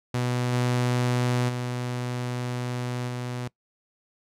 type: tone with level steps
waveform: sawtooth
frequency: 123.47 Hz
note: B2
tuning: in tune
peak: -20 / -18 / -24 / -26 dBFS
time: 0.14-3.48 s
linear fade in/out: 5 ms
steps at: 0.52 / 1.48 / 3.07 s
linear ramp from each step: 20 ms
effects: noise-tail reverb RT60 0.1 s tail -22 dB re dry + low-pass 10000 Hz 12 dB/octave